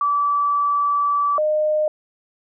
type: tone pair in turn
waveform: sine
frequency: 1155 / 611.8 Hz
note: D6 / D#5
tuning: -29 / -29 cents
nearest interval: major seventh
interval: 1100 cents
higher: first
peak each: -16 dBFS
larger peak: neither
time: 0.01-1.38 / 1.38-1.88 s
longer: first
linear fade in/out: 2 ms
effects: none